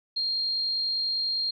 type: tone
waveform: sine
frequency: 4215 Hz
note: C8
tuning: 12 cents sharp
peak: -25 dBFS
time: 0.16-1.51 s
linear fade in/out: 10 ms
effects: none